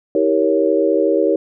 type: chord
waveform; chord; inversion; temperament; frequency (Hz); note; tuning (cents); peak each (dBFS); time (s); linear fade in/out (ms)
sine; E diminished seventh; none; equal with one note detuned; 321.5 / 392 / 466.2 / 554.4; E4 / G4 / Bb4 / Db5; -43 / 0 / 0 / 0; -18; 0.15-1.36; 2
effects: none